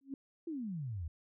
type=tone with exponential growth; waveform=sine; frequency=272.4 Hz; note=C#4; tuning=30 cents flat; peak=-34 dBFS; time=0.01-0.14 s; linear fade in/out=2 ms; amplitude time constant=27 ms
type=exponential sweep; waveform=sine; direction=down; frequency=349.2 to 74.6 Hz; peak=-37 dBFS; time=0.47-1.08 s; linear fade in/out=5 ms
effects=none